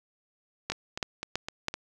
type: two click trains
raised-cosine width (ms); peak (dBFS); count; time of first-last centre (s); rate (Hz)
0.2; -11 / -17; 4 / 5; 0.7-1.684 / 0.72-1.74; 3.05 / 3.92
effects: none